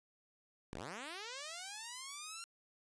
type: linear sweep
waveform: 5% pulse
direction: up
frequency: 33.17 to 1386 Hz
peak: -33 dBFS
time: 0.73-2.44 s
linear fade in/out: 0 ms
effects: resampled to 22050 Hz